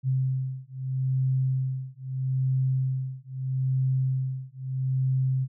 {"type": "beating tone pair", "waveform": "sine", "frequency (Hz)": [130.81, 131.59], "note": ["C3", "C3"], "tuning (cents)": [0, 10], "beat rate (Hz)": 0.78, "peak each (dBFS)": -27, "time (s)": [0.03, 5.48], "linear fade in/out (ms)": 50, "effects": []}